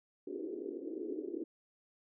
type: band-pass noise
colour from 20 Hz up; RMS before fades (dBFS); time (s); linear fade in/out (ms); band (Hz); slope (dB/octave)
white; -41; 0.27-1.44; 5; 290 to 410; 48
effects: none